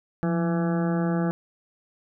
harmonic tone with a mistuned harmonic, 167.5 Hz, E3, 28 cents sharp, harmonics 1 / 2 / 3 / 4 / 5 / 7 / 8 / 9 / 10, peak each -23 / -29 / -33 / -35 / -37 / -40 / -41 / -42 / -43 dBFS, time 0.23-1.31 s, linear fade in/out 0 ms, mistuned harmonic 1, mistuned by +64 cents, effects none

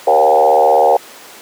sine tone with frequency modulation, 634 Hz, D#5, 32 cents sharp, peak -6 dBFS, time 0.07-0.97 s, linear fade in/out 5 ms, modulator 75.9 Hz, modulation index 2.7, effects pink hiss -36 dBFS RMS until 1.41 s + high-pass 400 Hz 12 dB/octave

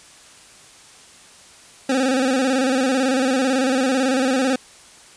25% pulse tone with vibrato, 261.6 Hz, C4, in tune, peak -13 dBFS, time 1.89-4.56 s, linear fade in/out 5 ms, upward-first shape square, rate 18 Hz, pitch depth 62 cents each way, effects white hiss -46 dBFS RMS until 5.16 s + resampled to 22050 Hz

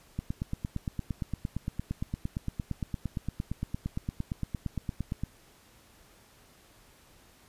click train, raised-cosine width 5 ms, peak -19 dBFS, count 45, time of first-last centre 0.19-5.236 s, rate 8.72 Hz, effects pink hiss -59 dBFS RMS until 7.48 s + resampled to 32000 Hz

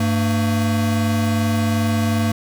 square tone pair together, 100 / 225.8 Hz, G2 / A3, +35 / +45 cents, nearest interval octave + major second, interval 1410 cents, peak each -20 dBFS, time 0-2.32 s, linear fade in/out 5 ms, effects none

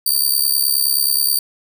10% pulse tone with amplitude modulation, 4631 Hz, D8, 25 cents flat, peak -4 dBFS, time 0.06-1.39 s, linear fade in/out 5 ms, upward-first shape sine, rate 69.5 Hz, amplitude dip 80%, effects none

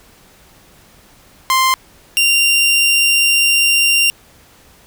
sawtooth tone pair in turn, 1046.5 / 2775 Hz, C6 / F7, 0 / -12 cents, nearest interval octave + perfect fourth, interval 1688 cents, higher second, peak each -7 / -7 dBFS, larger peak neither, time 1.5-1.74 / 2.17-4.1 s, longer second, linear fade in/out 0 ms, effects pink hiss -47 dBFS RMS until 4.86 s

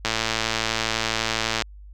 click train, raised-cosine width 0.2 ms, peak -5 dBFS, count 177, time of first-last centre 0.05-1.621 s, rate 112 Hz, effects added 50 Hz sine -40 dBFS peak until 1.93 s

